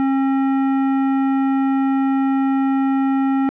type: tone with hard clipping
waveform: sine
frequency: 270 Hz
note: C#4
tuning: 45 cents flat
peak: -17 dBFS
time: 0-3.49 s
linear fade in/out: 0 ms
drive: 14 dB
effects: low-pass 2000 Hz 12 dB/octave